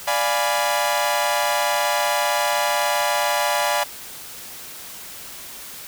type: chord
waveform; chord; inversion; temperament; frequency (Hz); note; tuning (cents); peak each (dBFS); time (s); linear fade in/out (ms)
sawtooth; D diminished seventh; none; equal; 587.3 / 698.5 / 830.6 / 987.8; D5 / F5 / Ab5 / Cb6; 0 / 0 / 0 / 0; -20 / -22 / -20 / -21; 0.07-3.84; 10
effects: white hiss -37 dBFS RMS until 5.87 s